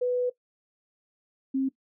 sine tone pair in turn, 495.2 / 267.1 Hz, B4 / C4, +5 / +36 cents, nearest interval major seventh, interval 1069 cents, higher first, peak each -23 dBFS, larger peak neither, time 0.01-0.3 / 1.54-1.69 s, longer first, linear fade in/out 10 ms, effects noise-tail reverb RT60 0.1 s tail -18 dB re dry

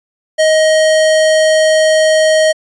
square tone, 628 Hz, D#5, 16 cents sharp, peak -8 dBFS, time 0.38-2.53 s, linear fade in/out 20 ms, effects resampled to 22050 Hz

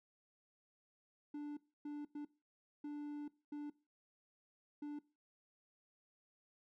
triangle tone bursts at uneven times, 293.7 Hz, D4, in tune, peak -40 dBFS, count 6, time 1.34-1.57 / 1.85-2.05 / 2.15-2.25 / 2.84-3.28 / 3.52-3.7 / 4.82-4.99 s, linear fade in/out 5 ms, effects noise-tail reverb RT60 0.3 s tail -20 dB re dry

